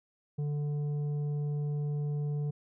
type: tone with tanh clipping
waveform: triangle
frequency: 146.83 Hz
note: D3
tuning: in tune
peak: -31 dBFS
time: 0.38-2.51 s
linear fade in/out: 10 ms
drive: 11 dB
effects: none